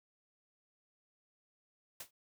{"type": "noise with exponential decay", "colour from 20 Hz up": "white", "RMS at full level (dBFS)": -40, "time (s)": [2, 2.11], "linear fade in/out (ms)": 5, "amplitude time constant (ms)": 23, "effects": []}